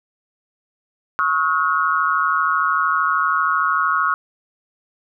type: tone cluster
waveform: sine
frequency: 1105 / 1280 / 1433 Hz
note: C#6 / D#6 / F6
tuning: -6 / +49 / +44 cents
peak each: -20 dBFS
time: 1.19-4.14 s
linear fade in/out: 0 ms
effects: none